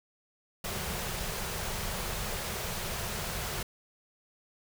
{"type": "band-stop noise", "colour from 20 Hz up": "pink", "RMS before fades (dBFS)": -35, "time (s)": [0.64, 3.63], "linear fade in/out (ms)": 5, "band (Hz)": [230, 350], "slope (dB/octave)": 96, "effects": []}